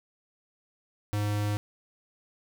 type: tone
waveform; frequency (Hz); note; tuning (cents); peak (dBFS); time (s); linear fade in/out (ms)
square; 103.83; G#2; 0; -27; 1.13-1.57; 0
effects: none